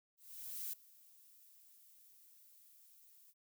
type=noise with ADSR envelope; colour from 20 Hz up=violet; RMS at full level=-42 dBFS; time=0.17-3.34 s; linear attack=560 ms; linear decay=6 ms; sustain=-22 dB; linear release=44 ms; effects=none